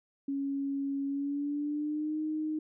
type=tone with pitch glide; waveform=sine; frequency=277.2 to 309.4 Hz; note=C#4 to D#4; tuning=0 to -10 cents; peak=-30 dBFS; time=0.28-2.59 s; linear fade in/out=5 ms; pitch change=+190 cents; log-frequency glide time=1.06-2.2 s; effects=none